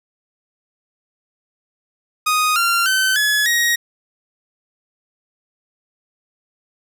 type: tone with pitch steps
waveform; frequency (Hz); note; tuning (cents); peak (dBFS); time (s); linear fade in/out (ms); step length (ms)
sawtooth; 1244.5 / 1380.9 / 1532.2 / 1700 / 1886.3; D#6 / F6 / G6 / G#6 / A#6; 0 / -20 / -40 / +40 / +20; -11; 2.26-3.76; 10; 300
effects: none